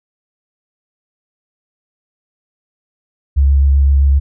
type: tone with vibrato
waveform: sine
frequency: 69.3 Hz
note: C#2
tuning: in tune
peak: -7 dBFS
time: 3.36-4.2 s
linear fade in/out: 20 ms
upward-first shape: triangle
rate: 7.7 Hz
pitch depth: 20 cents each way
effects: none